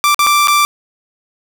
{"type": "tone with dropouts", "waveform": "sawtooth", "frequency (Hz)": 1174.7, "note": "D6", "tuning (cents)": 0, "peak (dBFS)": -5, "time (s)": [0.04, 0.65], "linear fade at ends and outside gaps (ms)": 0, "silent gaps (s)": [[0.145, 0.192], [0.266, 0.27], [0.473, 0.482]], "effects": []}